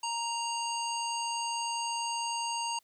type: harmonic tone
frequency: 932.3 Hz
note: A#5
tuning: in tune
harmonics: 1 / 3 / 5 / 7 / 9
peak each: -33 / -38 / -40 / -41 / -43 dBFS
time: 0.03-2.79 s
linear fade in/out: 5 ms
effects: white hiss -70 dBFS RMS until 2.83 s